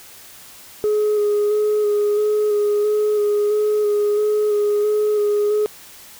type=tone with vibrato; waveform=sine; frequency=418.8 Hz; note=G#4; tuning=15 cents sharp; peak=-13 dBFS; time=0.84-5.66 s; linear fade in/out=0 ms; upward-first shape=square; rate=1.5 Hz; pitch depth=16 cents each way; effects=tanh soft clip ceiling -13 dBFS + white hiss -42 dBFS RMS until 6.19 s